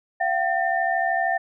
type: tone cluster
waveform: sine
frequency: 687 / 760 / 1803 Hz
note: F5 / F#5 / A6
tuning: -29 / +46 / +42 cents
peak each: -24 / -24 / -25 dBFS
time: 0.2-1.38 s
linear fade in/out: 10 ms
effects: none